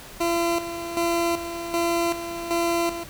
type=tone with tremolo; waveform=20% pulse; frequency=339.6 Hz; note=F4; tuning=48 cents flat; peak=-16 dBFS; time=0.2-3.04 s; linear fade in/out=10 ms; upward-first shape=square; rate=1.3 Hz; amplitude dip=65%; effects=pink hiss -42 dBFS RMS until 3.09 s

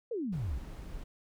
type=exponential sweep; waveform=sine; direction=down; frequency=503 to 55 Hz; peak=-32 dBFS; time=0.11-0.58 s; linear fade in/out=5 ms
type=noise; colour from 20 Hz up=brown; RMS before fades=-43 dBFS; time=0.32-1.04 s; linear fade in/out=10 ms
effects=none

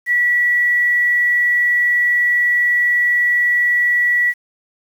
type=tone with quantisation; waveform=sine; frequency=1944 Hz; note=B6; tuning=28 cents flat; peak=-12 dBFS; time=0.06-4.34 s; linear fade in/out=50 ms; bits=7; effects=none

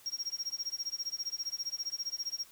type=tone with tremolo; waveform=triangle; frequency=5588 Hz; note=F8; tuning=in tune; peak=-30 dBFS; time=0.06-2.45 s; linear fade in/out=0 ms; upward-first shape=sine; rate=15 Hz; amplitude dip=100%; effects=white hiss -58 dBFS RMS until 2.51 s

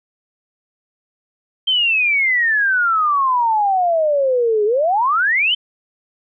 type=exponential two-way sweep; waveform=sine; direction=down then up; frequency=3155 to 408.6 to 3155 Hz; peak=-13 dBFS; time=1.67-5.55 s; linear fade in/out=10 ms; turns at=4.65 s; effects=none

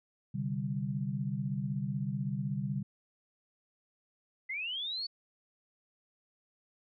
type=chord; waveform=sine; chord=C suspended second; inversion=none; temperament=equal; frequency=130.81 / 146.83 / 196 Hz; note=C3 / D3 / G3; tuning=0 / 0 / 0 cents; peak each=-36 dBFS; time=0.34-2.83 s; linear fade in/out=10 ms
type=linear sweep; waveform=sine; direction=up; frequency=2000 to 4527 Hz; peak=-34 dBFS; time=4.49-5.07 s; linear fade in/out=10 ms
effects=none

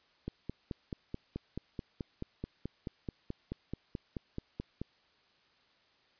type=click train; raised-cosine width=3 ms; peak=-24 dBFS; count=22; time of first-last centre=0.28-4.816 s; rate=4.63 Hz; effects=white hiss -68 dBFS RMS until 6.19 s + resampled to 11025 Hz

